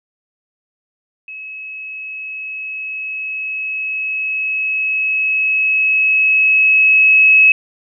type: tone with level ramp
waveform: sine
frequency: 2573 Hz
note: E7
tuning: 43 cents flat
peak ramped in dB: -28 to -5 dBFS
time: 1.28-7.52 s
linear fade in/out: 2 ms
effects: none